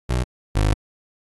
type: tone pair in turn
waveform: 25% pulse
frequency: 61.9 / 51.75 Hz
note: B1 / G#1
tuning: +5 / -5 cents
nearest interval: minor third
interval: 310 cents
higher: first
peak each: -15 / -12 dBFS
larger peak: second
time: 0.09-0.24 / 0.55-0.74 s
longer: second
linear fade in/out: 10 ms
effects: AAC 32 kbps